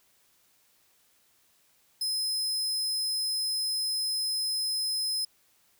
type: tone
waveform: sawtooth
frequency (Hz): 5100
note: D#8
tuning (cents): +42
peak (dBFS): -25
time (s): 2.01-5.25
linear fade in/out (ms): 5
effects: white hiss -66 dBFS RMS until 5.79 s